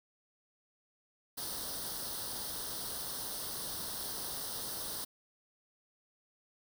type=noise with comb filter; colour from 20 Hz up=white; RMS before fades=-40 dBFS; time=1.37-5.05 s; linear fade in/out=10 ms; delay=0.21 ms; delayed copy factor=+0.8; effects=none